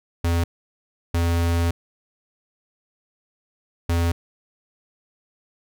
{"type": "tone bursts at uneven times", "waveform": "square", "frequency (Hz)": 84.9, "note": "F2", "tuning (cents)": -48, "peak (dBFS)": -19, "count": 3, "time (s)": [[0.24, 0.44], [1.14, 1.71], [3.89, 4.12]], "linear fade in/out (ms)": 5, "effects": []}